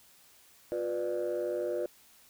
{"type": "chord", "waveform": "sine", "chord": "B diminished", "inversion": "second", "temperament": "just", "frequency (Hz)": [355.6, 493.9, 592.7], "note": ["F4", "B4", "D5"], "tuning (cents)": [31, 0, 16], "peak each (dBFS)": -33, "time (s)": [0.72, 1.86], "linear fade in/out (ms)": 0, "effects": ["tanh soft clip ceiling -25 dBFS", "white hiss -60 dBFS RMS until 2.29 s"]}